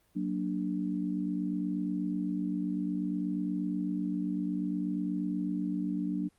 sine chord, Gb augmented, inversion none, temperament equal, 185 / 233.1 / 293.7 Hz, Gb3 / Bb3 / D4, 0 / 0 / 0 cents, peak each -33 / -37 / -33 dBFS, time 0.15-6.29 s, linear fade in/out 20 ms, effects pink hiss -69 dBFS RMS until 6.38 s + Opus 32 kbps

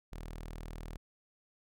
sawtooth tone, 40 Hz, D#1, 49 cents sharp, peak -38 dBFS, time 0.12-0.97 s, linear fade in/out 0 ms, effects none

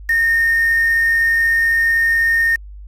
sine tone with quantisation, 1834 Hz, A#6, 29 cents flat, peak -12 dBFS, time 0.09-2.56 s, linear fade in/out 5 ms, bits 5, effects added 50 Hz sine -32 dBFS peak until 2.87 s + AAC 48 kbps

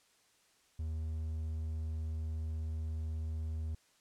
triangle tone, 79.1 Hz, D#2, 29 cents sharp, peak -33 dBFS, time 0.79-3.75 s, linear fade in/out 5 ms, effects white hiss -69 dBFS RMS until 4 s + low-pass 9000 Hz 12 dB/octave

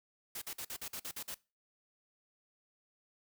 white noise bursts, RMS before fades -42 dBFS, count 9, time 0.35-1.345 s, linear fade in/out 5 ms, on 67 ms, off 49 ms, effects noise-tail reverb RT60 0.3 s tail -22 dB re dry

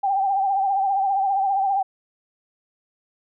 sine tone with vibrato, 784 Hz, G5, in tune, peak -18 dBFS, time 0.03-1.83 s, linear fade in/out 10 ms, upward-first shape triangle, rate 15 Hz, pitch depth 69 cents each way, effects none

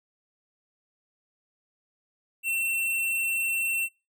square tone, 2704 Hz, E7, 43 cents sharp, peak -26 dBFS, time 2.43-3.89 s, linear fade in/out 50 ms, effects noise-tail reverb RT60 0.3 s tail -25 dB re dry

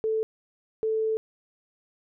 sine tone pair in turn, 440 / 440 Hz, A4 / A4, 0 / 0 cents, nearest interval unison, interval 0 cents, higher neither, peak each -23 dBFS, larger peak neither, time 0.04-0.23 / 0.83-1.17 s, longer second, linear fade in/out 0 ms, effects none

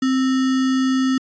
sine tone with sample-and-hold, 261.6 Hz, C4, in tune, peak -15 dBFS, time 0.02-1.18 s, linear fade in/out 5 ms, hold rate 1575 Hz, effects resampled to 16000 Hz

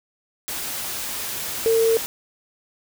sine tone in noise, 452.6 Hz, A4, 49 cents sharp, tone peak -15 dBFS, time 1.66-1.97 s, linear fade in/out 0 ms, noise white, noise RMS -29 dBFS, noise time 0.48-2.06 s, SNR +11 dB, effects none

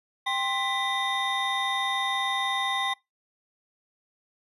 triangle tone cluster, 790 / 1050 / 1990 / 3663 Hz, G5 / C6 / B6 / A#7, +13 / +6 / +13 / -31 cents, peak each -29 dBFS, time 0.26-2.94 s, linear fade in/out 10 ms, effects noise-tail reverb RT60 0.2 s tail -23 dB re dry + resampled to 32000 Hz

